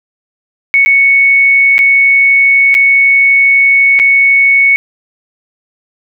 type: tone with dropouts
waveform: sine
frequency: 2217 Hz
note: C#7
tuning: in tune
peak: -4 dBFS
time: 0.74-4.76 s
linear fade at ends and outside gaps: 0 ms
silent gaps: 0.85-0.86 / 1.781-1.79 / 2.743-2.75 / 3.991-3.998 s
effects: none